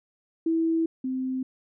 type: tone pair in turn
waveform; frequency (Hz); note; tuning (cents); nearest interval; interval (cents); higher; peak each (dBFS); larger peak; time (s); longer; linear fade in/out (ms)
sine; 327 / 259.5; E4 / C4; -14 / -14; major third; 400; first; -21 / -26; first; 0.46-0.86 / 1.04-1.43; first; 5
effects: none